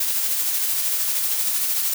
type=noise with tremolo; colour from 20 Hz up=blue; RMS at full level=-21 dBFS; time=0-1.94 s; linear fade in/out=5 ms; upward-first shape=sine; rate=13 Hz; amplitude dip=30%; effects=none